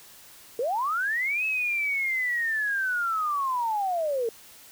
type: linear two-way sweep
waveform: sine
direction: up then down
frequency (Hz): 440 to 2600 to 440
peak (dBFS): -24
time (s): 0.59-4.29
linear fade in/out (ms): 2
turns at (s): 1.45
effects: white hiss -50 dBFS RMS until 4.71 s